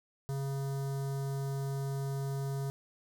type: tone with notch filter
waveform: square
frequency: 137.4 Hz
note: C#3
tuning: 15 cents flat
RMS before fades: -35 dBFS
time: 0.29-2.7 s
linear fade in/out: 0 ms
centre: 2500 Hz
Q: 0.54
effects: none